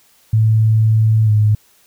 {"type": "tone with pitch glide", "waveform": "sine", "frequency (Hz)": [110.1, 106.29], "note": ["A2", "G#2"], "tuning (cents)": [2, 41], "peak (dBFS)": -9, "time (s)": [0.33, 1.55], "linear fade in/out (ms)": 5, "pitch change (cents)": -61, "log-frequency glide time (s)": [1.25, 1.3], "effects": ["white hiss -53 dBFS RMS until 1.86 s"]}